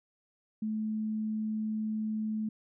sine tone, 216.6 Hz, A3, 27 cents flat, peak -30 dBFS, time 0.62-2.49 s, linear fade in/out 5 ms, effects none

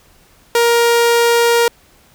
sawtooth tone, 470 Hz, A#4, 14 cents sharp, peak -6 dBFS, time 0.55-1.68 s, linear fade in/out 2 ms, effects pink hiss -50 dBFS RMS until 2.14 s

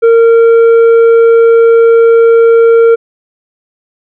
triangle tone with tanh clipping, 460 Hz, A#4, 23 cents flat, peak -3 dBFS, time 0.02-2.96 s, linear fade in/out 20 ms, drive 10 dB, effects none

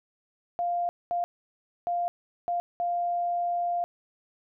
sine tone bursts at uneven times, 698.5 Hz, F5, in tune, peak -25 dBFS, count 5, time 0.59-0.89 / 1.11-1.24 / 1.87-2.08 / 2.48-2.6 / 2.8-3.84 s, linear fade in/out 0 ms, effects none

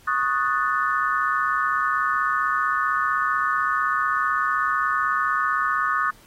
sine chord, D# half-diminished seventh, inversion third, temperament equal, 1108.7 / 1244.5 / 1480 / 1760 Hz, C#6 / D#6 / F#6 / A6, 0 / 0 / 0 / 0 cents, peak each -26 / -23 / -26 / -28 dBFS, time 0.07-6.11 s, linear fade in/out 10 ms, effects pink hiss -53 dBFS RMS until 6.26 s + AAC 48 kbps

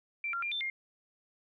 sine tone with pitch steps, 2351 / 1382 / 2392 / 3558 / 2123 Hz, D7 / F6 / D7 / A7 / C7, +1 / -19 / +31 / +19 / +25 cents, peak -32 dBFS, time 0.24-0.7 s, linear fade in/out 2 ms, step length 92 ms, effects none

